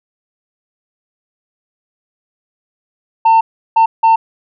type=tone bursts at uneven times; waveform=sine; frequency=900 Hz; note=A5; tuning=39 cents sharp; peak=-3 dBFS; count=3; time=3.25-3.41 / 3.76-3.86 / 4.03-4.16 s; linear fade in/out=10 ms; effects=tanh soft clip ceiling -5 dBFS